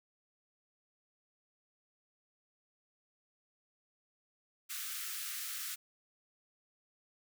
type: high-pass noise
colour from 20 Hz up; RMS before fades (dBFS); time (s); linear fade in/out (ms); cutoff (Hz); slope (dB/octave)
white; -41; 4.69-5.76; 20; 1200; 96
effects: none